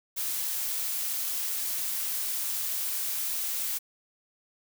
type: noise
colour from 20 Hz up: blue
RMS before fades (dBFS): -31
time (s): 0.16-3.79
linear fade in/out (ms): 20
effects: none